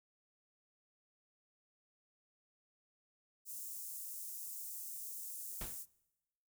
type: high-pass noise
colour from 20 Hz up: white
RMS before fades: -46 dBFS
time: 3.45-5.86 s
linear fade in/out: 50 ms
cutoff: 7000 Hz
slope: 24 dB/octave
type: noise with exponential decay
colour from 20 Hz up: pink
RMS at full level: -42 dBFS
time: 5.61-5.85 s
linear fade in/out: 1 ms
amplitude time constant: 51 ms
effects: noise-tail reverb RT60 1.0 s tail -23 dB re dry